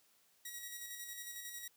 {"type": "tone with tremolo", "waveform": "5% pulse", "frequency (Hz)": 1912, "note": "A#6", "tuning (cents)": 43, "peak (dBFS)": -33, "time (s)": [0.45, 1.68], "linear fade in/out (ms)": 5, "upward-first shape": "square", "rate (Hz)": 11, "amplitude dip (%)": 35, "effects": ["white hiss -71 dBFS RMS until 1.76 s", "high-pass 100 Hz 12 dB/octave"]}